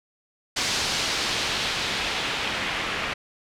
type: noise with low-pass filter sweep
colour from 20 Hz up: white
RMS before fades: -27 dBFS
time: 0.56-3.14 s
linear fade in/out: 10 ms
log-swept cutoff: 5300 to 2400 Hz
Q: 1.2
effects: none